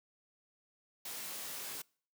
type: noise with comb filter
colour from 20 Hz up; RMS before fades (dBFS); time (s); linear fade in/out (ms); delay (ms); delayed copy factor
white; -43; 1.05-1.82; 5; 19; +0.75
effects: noise-tail reverb RT60 0.5 s tail -26 dB re dry + high-pass 150 Hz 12 dB/octave